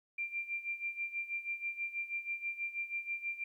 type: tone with tremolo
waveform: sine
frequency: 2373 Hz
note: D7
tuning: 17 cents sharp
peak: -33 dBFS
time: 0.18-3.44 s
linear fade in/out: 5 ms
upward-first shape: sine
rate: 6.2 Hz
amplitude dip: 80%
effects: 12-bit